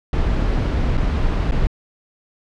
brown noise with dropouts, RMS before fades -18 dBFS, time 0.13-1.67 s, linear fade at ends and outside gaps 2 ms, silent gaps 0.972-0.976 / 1.511-1.52 s, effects low-pass 4000 Hz 12 dB/octave

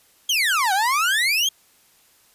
30% pulse exponential two-way sweep, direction down then up, 3313 to 740 to 3313 Hz, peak -15 dBFS, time 0.29-1.49 s, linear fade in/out 5 ms, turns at 0.73 s, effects white hiss -57 dBFS RMS until 2.34 s + resampled to 32000 Hz

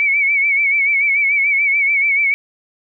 sine tone with vibrato, 2255 Hz, C#7, 29 cents sharp, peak -12 dBFS, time 0-2.34 s, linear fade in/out 0 ms, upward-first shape sine, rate 6.9 Hz, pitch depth 65 cents each way, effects none

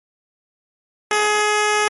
10% pulse tone, 421 Hz, G#4, 24 cents sharp, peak -7 dBFS, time 1.11-1.88 s, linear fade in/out 2 ms, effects low-pass 12000 Hz 12 dB/octave + MP3 48 kbps

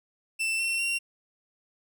40% pulse tone with pitch steps, 2670 / 2710 / 2751 Hz, E7 / E7 / F7, +22 / +47 / -27 cents, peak -25 dBFS, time 0.39-0.99 s, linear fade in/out 20 ms, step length 200 ms, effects none

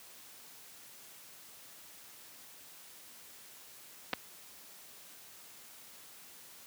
clicks, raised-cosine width 0.3 ms, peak -16 dBFS, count 2, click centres 4.132 / 4.136 s, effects white hiss -54 dBFS RMS until 6.66 s + high-pass 100 Hz 12 dB/octave

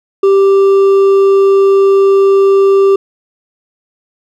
triangle tone with hard clipping, 392 Hz, G4, in tune, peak -6 dBFS, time 0.23-2.96 s, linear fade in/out 5 ms, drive 8 dB, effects none

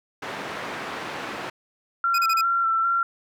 white band-pass noise, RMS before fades -33 dBFS, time 0.22-1.5 s, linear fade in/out 5 ms, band 160 to 1700 Hz, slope 12 dB/octave
sine tone with vibrato, 1355 Hz, E6, 47 cents sharp, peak -19 dBFS, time 2.04-3.03 s, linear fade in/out 2 ms, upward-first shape square, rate 2.5 Hz, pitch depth 20 cents each way
25% pulse tone bursts, 2489 Hz, D#7, in tune, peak -20 dBFS, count 4, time 2.14-2.412 s, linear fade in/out 5 ms, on 44 ms, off 32 ms
effects none

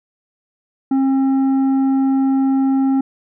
triangle tone with tanh clipping, 268.5 Hz, C4, 45 cents sharp, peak -14 dBFS, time 0.91-3.01 s, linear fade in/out 5 ms, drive 11 dB, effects none

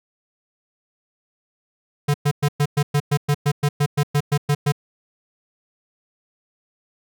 square tone bursts, 145.2 Hz, D3, 19 cents flat, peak -16 dBFS, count 16, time 2.08-4.722 s, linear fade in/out 10 ms, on 62 ms, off 110 ms, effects none

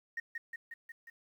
sine tone with echo, 1857 Hz, A#6, 7 cents flat, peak -33 dBFS, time 0.17-0.2 s, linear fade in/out 5 ms, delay 180 ms, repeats 5, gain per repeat -3 dB, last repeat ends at 1.1 s, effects tanh soft clip ceiling -31 dBFS + 11-bit

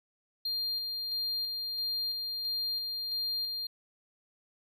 triangle tone with tremolo, 4200 Hz, C8, 6 cents sharp, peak -29 dBFS, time 0.45-3.67 s, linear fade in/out 5 ms, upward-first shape square, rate 1.5 Hz, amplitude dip 30%, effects none

